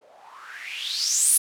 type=noise with low-pass filter sweep; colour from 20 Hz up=violet; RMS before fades=-26 dBFS; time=0.01-1.38 s; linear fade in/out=10 ms; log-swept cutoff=500 to 11000 Hz; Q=6.6; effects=none